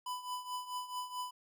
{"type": "tone with tremolo", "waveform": "square", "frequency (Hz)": 997, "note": "B5", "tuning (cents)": 16, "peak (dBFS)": -36, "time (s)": [0.06, 1.31], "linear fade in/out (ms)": 5, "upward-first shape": "triangle", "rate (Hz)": 4.6, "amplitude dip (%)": 80, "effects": []}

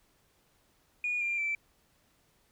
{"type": "tone with pitch steps", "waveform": "sine", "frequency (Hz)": [2447, 2388, 2331], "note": ["D#7", "D7", "D7"], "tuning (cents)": [-29, 28, -14], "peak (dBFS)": -28, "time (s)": [1.04, 1.55], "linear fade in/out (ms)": 2, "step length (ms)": 170, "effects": ["tanh soft clip ceiling -24 dBFS", "pink hiss -69 dBFS RMS until 2.51 s"]}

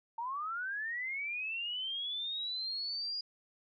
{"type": "linear sweep", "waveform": "sine", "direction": "up", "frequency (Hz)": [898, 4887], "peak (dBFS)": -35, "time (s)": [0.18, 3.21], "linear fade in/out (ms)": 5, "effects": []}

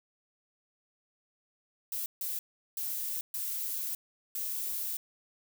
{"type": "noise bursts at uneven times", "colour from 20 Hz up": "violet", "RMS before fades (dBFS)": -35, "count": 5, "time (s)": [[1.92, 2.06], [2.21, 2.39], [2.77, 3.21], [3.34, 3.95], [4.35, 4.97]], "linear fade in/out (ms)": 2, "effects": []}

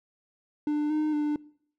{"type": "tone with pitch steps", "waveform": "triangle", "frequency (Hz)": [297.8, 306.1, 297.7], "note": ["D4", "D#4", "D4"], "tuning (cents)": [24, -28, 24], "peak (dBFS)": -22, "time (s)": [0.67, 1.36], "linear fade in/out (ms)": 2, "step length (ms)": 230, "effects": ["noise-tail reverb RT60 0.6 s tail -22 dB re dry"]}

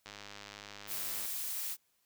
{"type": "click train", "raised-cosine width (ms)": 0.2, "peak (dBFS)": -29, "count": 123, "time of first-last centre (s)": [0.06, 1.256], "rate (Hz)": 102}
{"type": "noise", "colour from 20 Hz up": "blue", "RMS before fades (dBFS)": -38, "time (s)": [0.87, 1.77], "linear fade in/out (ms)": 50}
{"effects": ["white hiss -75 dBFS RMS until 2.05 s"]}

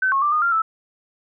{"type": "tone with pitch steps", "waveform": "sine", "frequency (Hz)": [1526, 1090, 1179, 1226, 1388, 1315], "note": ["G6", "C#6", "D6", "D#6", "F6", "E6"], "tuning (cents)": [-47, -29, 6, -26, -11, -5], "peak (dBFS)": -16, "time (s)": [0.02, 0.62], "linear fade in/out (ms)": 5, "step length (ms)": 100, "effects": []}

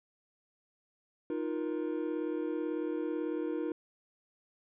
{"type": "chord", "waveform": "triangle", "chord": "Eb suspended second", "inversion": "none", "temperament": "equal with one note detuned", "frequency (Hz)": [311.1, 349.2, 472.9], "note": ["Eb4", "F4", "Bb4"], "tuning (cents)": [0, 0, 25], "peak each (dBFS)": [-33, -35, -36], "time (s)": [1.3, 3.72], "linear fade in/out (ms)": 2, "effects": ["resampled to 8000 Hz"]}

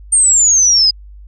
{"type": "exponential sweep", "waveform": "sine", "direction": "down", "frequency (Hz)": [8870, 4930], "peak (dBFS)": -7, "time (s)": [0.12, 0.91], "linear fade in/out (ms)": 10, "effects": ["added 50 Hz sine -33 dBFS peak until 1.27 s"]}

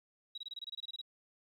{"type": "tone bursts", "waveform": "sine", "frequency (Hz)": 3856, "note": "B7", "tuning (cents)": -42, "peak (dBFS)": -40, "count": 13, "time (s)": [0.35, 1.015], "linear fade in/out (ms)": 5, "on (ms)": 29, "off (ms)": 24, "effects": ["12-bit"]}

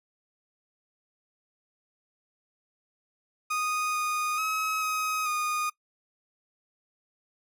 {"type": "tone with pitch steps", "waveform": "30% pulse", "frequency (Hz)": [1240, 1233, 1278, 1264, 1229], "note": ["D#6", "D#6", "D#6", "D#6", "D#6"], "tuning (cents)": [-6, -16, 46, 27, -22], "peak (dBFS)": -24, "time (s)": [3.5, 5.7], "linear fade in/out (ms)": 10, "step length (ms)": 440, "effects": ["noise-tail reverb RT60 0.1 s tail -21 dB re dry", "resampled to 32000 Hz"]}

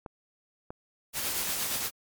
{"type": "clicks", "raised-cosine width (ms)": 1, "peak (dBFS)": -25, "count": 2, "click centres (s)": [0.062, 0.705]}
{"type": "noise with tremolo", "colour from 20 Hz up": "white", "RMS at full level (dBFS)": -30, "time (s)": [1.13, 1.91], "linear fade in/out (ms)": 50, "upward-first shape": "sine", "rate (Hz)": 8.6, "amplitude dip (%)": 30}
{"effects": ["MP3 96 kbps"]}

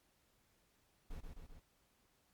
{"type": "noise with echo", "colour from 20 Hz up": "brown", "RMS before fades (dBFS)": -45, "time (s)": [1.1, 1.21], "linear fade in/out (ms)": 10, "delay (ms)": 130, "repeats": 3, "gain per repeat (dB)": -3, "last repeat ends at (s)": 1.6, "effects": ["pink hiss -75 dBFS RMS until 2.33 s", "MP3 96 kbps"]}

